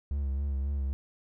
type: tone with vibrato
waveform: triangle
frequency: 69.3 Hz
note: C#2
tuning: in tune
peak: -26 dBFS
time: 0.11-0.93 s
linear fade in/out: 0 ms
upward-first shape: sine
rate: 3.7 Hz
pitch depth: 50 cents each way
effects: none